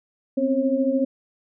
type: tone cluster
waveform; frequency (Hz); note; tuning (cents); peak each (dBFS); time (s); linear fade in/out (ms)
sine; 256.4 / 270 / 541; C4 / C#4 / C#5; -35 / -45 / -42; -23; 0.37-1.05; 10
effects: none